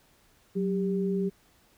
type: tone pair together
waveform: sine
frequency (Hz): 186.4 / 396.2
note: F#3 / G4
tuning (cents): +13 / +18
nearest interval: octave + minor second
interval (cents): 1305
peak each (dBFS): -27 / -29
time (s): 0.55-1.3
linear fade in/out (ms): 20
effects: pink hiss -63 dBFS RMS until 1.77 s